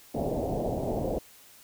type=low-pass noise; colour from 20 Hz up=white; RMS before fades=-30 dBFS; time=0.14-1.19 s; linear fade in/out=10 ms; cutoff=720 Hz; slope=48 dB/octave; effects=white hiss -54 dBFS RMS until 1.63 s